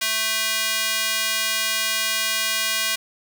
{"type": "tone with high-pass filter", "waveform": "square", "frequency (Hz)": 220, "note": "A3", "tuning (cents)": 0, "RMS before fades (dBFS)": -23, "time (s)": [0.01, 2.96], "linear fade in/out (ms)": 10, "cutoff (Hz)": 2300, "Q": 0.85, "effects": []}